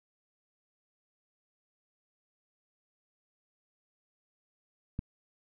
click, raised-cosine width 5 ms, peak -21 dBFS, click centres 4.991 s, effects none

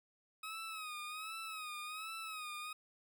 20% pulse tone with vibrato, 1267 Hz, D#6, 31 cents sharp, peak -38 dBFS, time 0.43-2.73 s, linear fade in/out 5 ms, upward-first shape sine, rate 1.3 Hz, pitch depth 77 cents each way, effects none

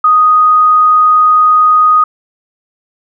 sine tone, 1244.5 Hz, D#6, in tune, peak -4 dBFS, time 0.04-2.04 s, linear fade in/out 5 ms, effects none

